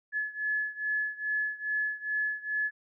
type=beating tone pair; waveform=sine; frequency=1710 / 1712.4 Hz; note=A6 / A6; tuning=-50 / -47 cents; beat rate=2.4 Hz; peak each=-31 / -33 dBFS; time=0.12-2.71 s; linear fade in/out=50 ms; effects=none